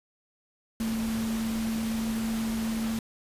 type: tone in noise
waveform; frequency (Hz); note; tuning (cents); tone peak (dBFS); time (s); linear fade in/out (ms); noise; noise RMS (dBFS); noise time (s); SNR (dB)
sine; 224; A3; +31; -27; 0.8-2.99; 2; pink; -38; 0.8-2.99; +8
effects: resampled to 32000 Hz